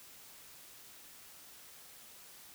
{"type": "silence", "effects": ["white hiss -55 dBFS RMS until 2.54 s"]}